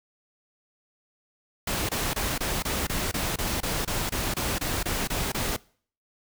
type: noise bursts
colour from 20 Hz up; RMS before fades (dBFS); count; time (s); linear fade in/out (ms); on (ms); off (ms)
pink; -28; 16; 1.67-5.565; 5; 220; 25
effects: noise-tail reverb RT60 0.5 s tail -23 dB re dry